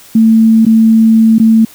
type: tone with dropouts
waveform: sine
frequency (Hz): 223.3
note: A3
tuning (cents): +26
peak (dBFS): -3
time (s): 0.15-1.65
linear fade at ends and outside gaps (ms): 5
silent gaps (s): 0.652-0.664 / 1.384-1.398
effects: white hiss -38 dBFS RMS until 1.74 s